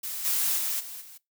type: noise with level steps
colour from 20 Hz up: blue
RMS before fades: -34 / -26 / -29 / -40 / -47 dBFS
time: 0.03-1.18 s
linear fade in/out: 10 ms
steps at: 0.24 / 0.57 / 0.79 / 1 s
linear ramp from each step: 20 ms
effects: noise-tail reverb RT60 0.2 s tail -22 dB re dry